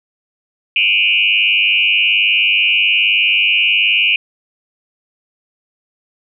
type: tone with frequency modulation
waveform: sine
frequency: 2649 Hz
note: E7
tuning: 8 cents sharp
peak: -10 dBFS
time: 0.76-4.16 s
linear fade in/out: 2 ms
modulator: 98.8 Hz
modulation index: 3
effects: none